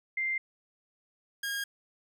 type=tone pair in turn; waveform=sine / sawtooth; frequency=2093 / 1627.2 Hz; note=C7 / G#6; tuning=0 / -36 cents; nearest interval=major third; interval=436 cents; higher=first; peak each=-28 / -28 dBFS; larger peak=neither; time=0.17-0.38 / 1.43-1.64 s; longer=neither; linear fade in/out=5 ms; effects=none